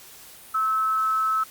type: tone with frequency modulation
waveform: sine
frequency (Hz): 1300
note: E6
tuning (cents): -24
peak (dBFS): -20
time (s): 0.54-1.44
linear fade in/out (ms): 10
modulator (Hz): 227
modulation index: 0.21
effects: white hiss -46 dBFS RMS until 1.5 s + Opus 48 kbps